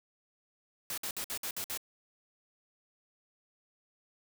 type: noise bursts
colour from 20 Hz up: white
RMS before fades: -37 dBFS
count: 7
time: 0.9-1.775 s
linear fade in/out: 2 ms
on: 77 ms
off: 56 ms
effects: none